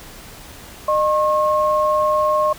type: tone pair together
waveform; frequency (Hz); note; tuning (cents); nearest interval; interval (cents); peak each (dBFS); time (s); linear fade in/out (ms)
sine; 610 / 1080.6; D#5 / C#6; -34 / -44; minor seventh; 990; -17; 0.88-2.53; 5
effects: pink hiss -39 dBFS RMS until 2.58 s